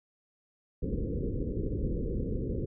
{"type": "low-pass noise", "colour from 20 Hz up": "pink", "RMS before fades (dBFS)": -32, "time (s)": [0.82, 2.66], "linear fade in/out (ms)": 10, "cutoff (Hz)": 520, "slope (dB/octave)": 96, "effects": []}